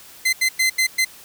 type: tone bursts at uneven times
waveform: sawtooth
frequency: 2061 Hz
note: C7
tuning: 27 cents flat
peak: -12 dBFS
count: 5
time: 0.25-0.33 / 0.41-0.49 / 0.59-0.7 / 0.78-0.87 / 0.98-1.05 s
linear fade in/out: 10 ms
effects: white hiss -44 dBFS RMS until 1.24 s